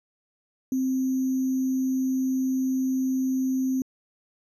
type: tone with sample-and-hold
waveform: sine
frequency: 261.4 Hz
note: C4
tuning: 1 cent flat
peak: -22 dBFS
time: 0.72-3.82 s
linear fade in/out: 2 ms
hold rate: 6300 Hz
effects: resampled to 32000 Hz